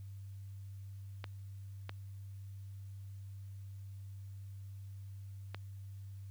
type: clicks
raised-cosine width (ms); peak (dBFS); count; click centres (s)
0.3; -26; 3; 1.242 / 1.894 / 5.546
effects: added 98 Hz sine -45 dBFS peak until 6.3 s + white hiss -71 dBFS RMS until 6.3 s